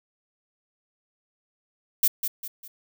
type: noise with echo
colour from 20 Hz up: violet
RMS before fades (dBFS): -19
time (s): 2.03-2.08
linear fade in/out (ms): 5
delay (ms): 200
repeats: 3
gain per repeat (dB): -8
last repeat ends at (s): 2.68
effects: none